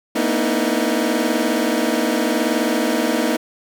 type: tone cluster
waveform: 25% pulse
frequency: 228.8 / 249.5 / 304.2 / 323.2 Hz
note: A#3 / B3 / D#4 / E4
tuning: -32 / +18 / -39 / -34 cents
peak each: -19 dBFS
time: 0.15-3.37 s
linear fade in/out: 10 ms
effects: none